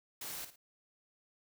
white noise with echo, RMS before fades -43 dBFS, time 0.21-0.45 s, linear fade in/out 5 ms, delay 55 ms, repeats 2, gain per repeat -10 dB, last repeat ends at 0.56 s, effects none

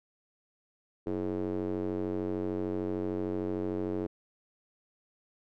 square tone with band-pass filter, 46.65 Hz, F#1, 15 cents sharp, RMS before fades -33 dBFS, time 1.06-4.07 s, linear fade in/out 10 ms, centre 370 Hz, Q 3.2, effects none

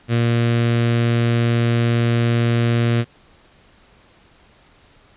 sawtooth tone with notch filter, 117.7 Hz, A#2, 17 cents sharp, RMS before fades -17 dBFS, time 0.08-3.05 s, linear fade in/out 50 ms, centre 890 Hz, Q 1.3, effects pink hiss -52 dBFS RMS until 5.16 s + resampled to 8000 Hz

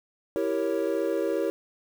triangle chord, E diminished seventh, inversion none, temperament equal, 329.6 / 392 / 466.2 / 554.4 Hz, E4 / G4 / Bb4 / Db5, 0 / 0 / 0 / 0 cents, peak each -28 dBFS, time 0.36-1.5 s, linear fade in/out 0 ms, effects 8-bit

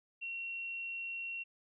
sine tone, 2733 Hz, F7, 38 cents flat, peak -38 dBFS, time 0.21-1.44 s, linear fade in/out 20 ms, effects none

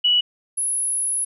sine tone pair in turn, 2941 / 10541 Hz, F#7 / E9, -11 / -1 cents, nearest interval octave + minor seventh, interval 2210 cents, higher second, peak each -14 / -20 dBFS, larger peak first, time 0.04-0.21 / 0.57-1.25 s, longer second, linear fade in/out 10 ms, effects none

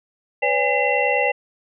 sine tone cluster, 499.6 / 569 / 817 / 2029 / 2722 Hz, B4 / C#5 / G#5 / B6 / F7, +20 / +45 / -29 / +46 / -45 cents, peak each -23 dBFS, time 0.42-1.32 s, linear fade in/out 10 ms, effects none

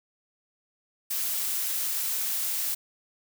blue noise, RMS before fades -29 dBFS, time 1.1-2.75 s, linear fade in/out 10 ms, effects none

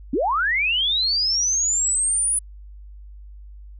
sine linear sweep, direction up, 225.2 to 9970 Hz, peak -18 dBFS, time 0.13-2.39 s, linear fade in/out 5 ms, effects added 50 Hz sine -38 dBFS peak until 3.79 s

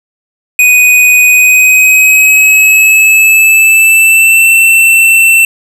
square tone with pitch glide, 2489 to 2683 Hz, D#7 to E7, 0 to +30 cents, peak -3 dBFS, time 0.59-5.45 s, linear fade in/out 2 ms, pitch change +130 cents, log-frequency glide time 1.27-4.51 s, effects none

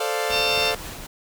sawtooth chord, D minor seventh, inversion second, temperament equal, 440 / 523.3 / 587.3 / 698.5 Hz, A4 / C5 / D5 / F5, 0 / 0 / 0 / 0 cents, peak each -23 / -26 / -26 / -24 dBFS, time 0-0.75 s, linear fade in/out 5 ms
pink noise with tremolo, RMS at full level -34 dBFS, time 0.29-1.07 s, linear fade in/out 10 ms, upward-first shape triangle, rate 3.9 Hz, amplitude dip 40%
harmonic tone, 900 Hz, A5, 39 cents sharp, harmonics 3 / 4 / 5 / 6, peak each -24 / -26 / -31 / -29 dBFS, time 0.29-0.74 s, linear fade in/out 50 ms
effects none

